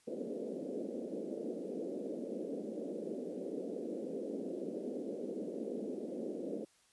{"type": "band-pass noise", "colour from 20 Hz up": "white", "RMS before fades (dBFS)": -41, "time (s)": [0.07, 6.65], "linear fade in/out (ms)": 10, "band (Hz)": [200, 530], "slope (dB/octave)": 48, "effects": ["white hiss -69 dBFS RMS until 6.92 s", "resampled to 24000 Hz"]}